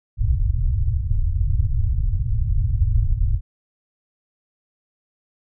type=low-pass noise; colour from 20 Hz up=pink; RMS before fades=-19 dBFS; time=0.17-3.41 s; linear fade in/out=50 ms; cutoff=120 Hz; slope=48 dB/octave; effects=none